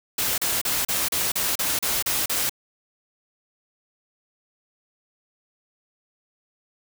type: noise bursts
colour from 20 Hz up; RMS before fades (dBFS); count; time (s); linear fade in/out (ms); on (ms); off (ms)
white; -24; 10; 0.18-2.495; 5; 200; 35
effects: none